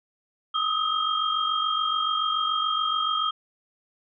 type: tone cluster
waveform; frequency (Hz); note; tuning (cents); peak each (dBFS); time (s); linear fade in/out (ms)
sine; 1241 / 1288 / 3210; D#6 / E6 / G7; -5 / -41 / +40; -27; 0.54-3.31; 10
effects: none